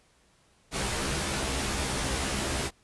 pink noise with comb filter, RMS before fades -30 dBFS, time 0.71-2.71 s, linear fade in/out 50 ms, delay 15 ms, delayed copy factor +0.9, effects pink hiss -64 dBFS RMS until 2.83 s + resampled to 24000 Hz

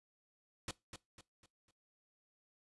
pink noise with echo, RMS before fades -41 dBFS, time 0.68-0.71 s, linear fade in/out 2 ms, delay 250 ms, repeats 4, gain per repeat -8 dB, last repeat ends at 1.71 s, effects noise-tail reverb RT60 0.2 s tail -20 dB re dry + resampled to 24000 Hz

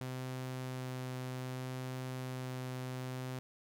sawtooth tone with vibrato, 128.4 Hz, C3, 32 cents flat, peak -35 dBFS, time 0.01-3.39 s, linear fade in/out 0 ms, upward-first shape triangle, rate 0.64 Hz, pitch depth 8 cents each way, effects none

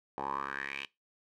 10% pulse tone with band-pass filter sweep, 69 Hz, C#2, 7 cents flat, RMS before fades -38 dBFS, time 0.18-0.86 s, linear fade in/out 0 ms, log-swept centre 750 to 2900 Hz, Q 5.4, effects noise-tail reverb RT60 0.2 s tail -21 dB re dry

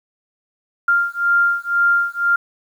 sine beating tone pair, 1395 / 1397 Hz, F6 / F6, -2 / 0 cents, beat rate 2 Hz, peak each -17 dBFS, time 0.88-2.36 s, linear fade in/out 5 ms, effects 8-bit

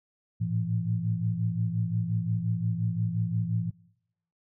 sine tone cluster, 108.1 / 113.8 / 169.1 Hz, A2 / A#2 / E3, -30 / -41 / +44 cents, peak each -30 dBFS, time 0.4-3.71 s, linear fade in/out 20 ms, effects noise-tail reverb RT60 0.8 s tail -22 dB re dry

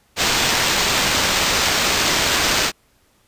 white noise with sample-and-hold, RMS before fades -18 dBFS, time 0.16-2.72 s, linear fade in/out 50 ms, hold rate 11025 Hz, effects pink hiss -59 dBFS RMS until 3.27 s + resampled to 32000 Hz

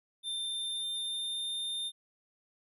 square tone with pitch glide, 3585 to 3620 Hz, A7 to A7, +32 to +48 cents, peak -34 dBFS, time 0.23-1.92 s, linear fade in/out 50 ms, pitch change +16 cents, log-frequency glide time 0.44-1.49 s, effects none

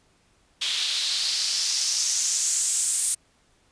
white noise with band-pass filter sweep, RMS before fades -25 dBFS, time 0.61-3.15 s, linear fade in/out 10 ms, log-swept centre 3400 to 8900 Hz, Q 3.1, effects pink hiss -63 dBFS RMS until 3.71 s + resampled to 22050 Hz

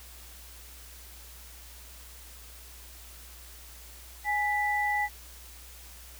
sine tone pair together, 830.6 / 1975.5 Hz, G#5 / B6, 0 / 0 cents, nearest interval octave + minor third, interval 1500 cents, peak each -28 dBFS, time 4.24-5.09 s, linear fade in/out 50 ms, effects added 60 Hz sine -49 dBFS peak until 6.19 s + white hiss -50 dBFS RMS until 6.19 s

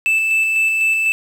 triangle tone with tremolo, 2637 Hz, E7, in tune, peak -11 dBFS, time 0.06-1.12 s, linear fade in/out 0 ms, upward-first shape square, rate 4 Hz, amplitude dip 25%, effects 7-bit

